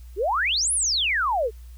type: exponential two-way sweep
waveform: sine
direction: up then down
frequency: 349.2 to 11010 to 409.1 Hz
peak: -20 dBFS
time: 0.16-1.51 s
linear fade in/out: 50 ms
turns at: 0.73 s
effects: added 60 Hz sine -39 dBFS peak until 1.77 s + white hiss -59 dBFS RMS until 1.77 s